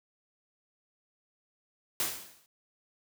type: noise with exponential decay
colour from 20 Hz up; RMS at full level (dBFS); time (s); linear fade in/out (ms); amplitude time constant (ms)
white; -28; 2-2.46; 1; 99
effects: high-pass 80 Hz 12 dB/octave